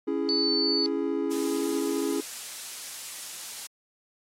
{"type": "chord", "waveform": "triangle", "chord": "C# minor", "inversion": "none", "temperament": "just", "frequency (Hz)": [277.2, 332.6, 415.8], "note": ["C#4", "E4", "G#4"], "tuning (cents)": [0, 16, 2], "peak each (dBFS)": -28, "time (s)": [0.07, 2.21], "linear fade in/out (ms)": 10}
{"type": "tone", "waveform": "sine", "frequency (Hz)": 4499, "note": "C#8", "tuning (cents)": 25, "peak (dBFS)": -24, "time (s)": [0.29, 0.86], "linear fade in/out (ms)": 0}
{"type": "noise", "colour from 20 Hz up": "blue", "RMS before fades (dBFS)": -34, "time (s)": [1.31, 3.67], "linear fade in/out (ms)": 5}
{"effects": ["low-pass 9000 Hz 12 dB/octave", "AAC 48 kbps"]}